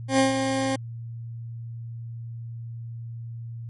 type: tone with ADSR envelope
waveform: 20% pulse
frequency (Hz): 267.1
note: C4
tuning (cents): +36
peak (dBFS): -11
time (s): 0.08-0.76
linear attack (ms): 110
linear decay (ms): 130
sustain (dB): -7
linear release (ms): 7
effects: added 116 Hz sine -33 dBFS peak until 3.69 s + MP3 48 kbps